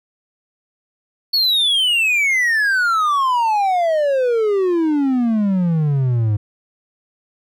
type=exponential sweep; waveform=triangle; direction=down; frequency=4457 to 102 Hz; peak=-12 dBFS; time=1.33-6.37 s; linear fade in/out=10 ms; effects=none